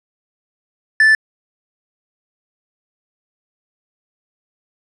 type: tone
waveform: triangle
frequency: 1756 Hz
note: A6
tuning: 4 cents flat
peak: -6 dBFS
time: 1-1.15 s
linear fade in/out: 2 ms
effects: resampled to 24000 Hz